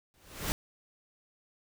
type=noise with exponential growth; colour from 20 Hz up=pink; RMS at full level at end=-29 dBFS; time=0.14-0.52 s; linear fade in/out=0 ms; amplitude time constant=82 ms; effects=none